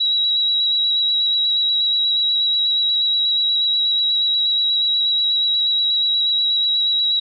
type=tone with vibrato; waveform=sine; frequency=3878 Hz; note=B7; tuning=32 cents flat; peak=-15 dBFS; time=0-7.2 s; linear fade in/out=10 ms; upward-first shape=square; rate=8.3 Hz; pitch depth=13 cents each way; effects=none